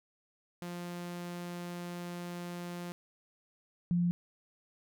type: tone pair in turn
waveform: sawtooth / sine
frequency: 175.1 / 174.4 Hz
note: F3 / F3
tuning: +5 / -2 cents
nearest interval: unison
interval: 7 cents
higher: first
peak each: -35 / -26 dBFS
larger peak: second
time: 0.62-2.92 / 3.91-4.11 s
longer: first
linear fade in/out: 0 ms
effects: none